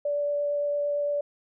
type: tone with vibrato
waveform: sine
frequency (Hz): 580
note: D5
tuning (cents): -22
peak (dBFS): -24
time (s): 0.05-1.21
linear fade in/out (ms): 5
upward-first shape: triangle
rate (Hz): 8.8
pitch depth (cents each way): 8
effects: none